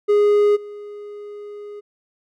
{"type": "tone with level steps", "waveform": "triangle", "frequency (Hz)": 413.5, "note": "G#4", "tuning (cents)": -8, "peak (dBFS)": [-10, -30], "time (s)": [0.08, 1.81], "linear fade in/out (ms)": 20, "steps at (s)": 0.55, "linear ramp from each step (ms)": 20, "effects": []}